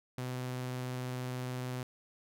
sawtooth tone with vibrato, 126.5 Hz, B2, 42 cents sharp, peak -32 dBFS, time 0.18-1.83 s, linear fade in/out 2 ms, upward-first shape sine, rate 20 Hz, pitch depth 20 cents each way, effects none

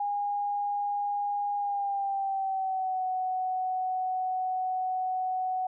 sine tone with pitch glide, 816 to 744 Hz, G#5 to F#5, -31 to +9 cents, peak -27 dBFS, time 0-5.67 s, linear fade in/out 5 ms, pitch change -160 cents, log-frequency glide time 1.57-3.04 s, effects none

